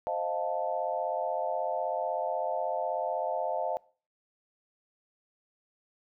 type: chord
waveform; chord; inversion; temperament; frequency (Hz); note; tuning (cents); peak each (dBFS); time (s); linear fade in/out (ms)
sine; F dominant seventh; second; equal; 523.3 / 622.3 / 698.5 / 880; C5 / Eb5 / F5 / A5; 0 / 0 / 0 / 0; -36 / -33 / -33 / -35; 0.07-3.77; 0
effects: noise-tail reverb RT60 0.4 s tail -22 dB re dry